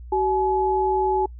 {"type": "tone pair together", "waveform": "sine", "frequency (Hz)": [378.9, 850.6], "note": ["F#4", "G#5"], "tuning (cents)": [41, 41], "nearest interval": "octave + major second", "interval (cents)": 1400, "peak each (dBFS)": -21, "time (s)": [0.12, 1.26], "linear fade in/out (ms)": 5, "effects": ["noise-tail reverb RT60 0.1 s tail -26 dB re dry", "added 60 Hz sine -36 dBFS peak until 1.39 s"]}